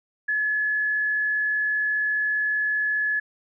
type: tone with frequency modulation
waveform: sine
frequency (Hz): 1707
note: G#6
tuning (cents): +47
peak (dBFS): -21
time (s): 0.28-3.2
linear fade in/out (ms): 10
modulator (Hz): 55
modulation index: 0.27
effects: none